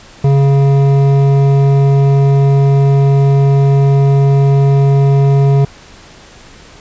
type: tone with hard clipping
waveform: sine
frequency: 138.59 Hz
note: C#3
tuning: in tune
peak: -8 dBFS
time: 0.24-5.65 s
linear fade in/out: 5 ms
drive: 11 dB
effects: pink hiss -38 dBFS RMS until 6.8 s + resampled to 16000 Hz